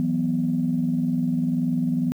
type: chord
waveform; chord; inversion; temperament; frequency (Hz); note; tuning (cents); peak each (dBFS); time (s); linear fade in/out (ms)
sine; E suspended second; none; equal; 164.81 / 185 / 246.9; E3 / F#3 / B3; 0 / 0 / 0; -25 / -27 / -22; 0-2.12; 0
effects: tanh soft clip ceiling -12 dBFS + 9-bit